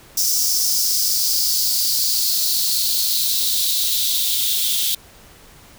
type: noise with high-pass filter sweep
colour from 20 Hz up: blue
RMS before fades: -19 dBFS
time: 0.17-4.95 s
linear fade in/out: 5 ms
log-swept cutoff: 5500 to 3400 Hz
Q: 4.9
effects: pink hiss -46 dBFS RMS until 5.78 s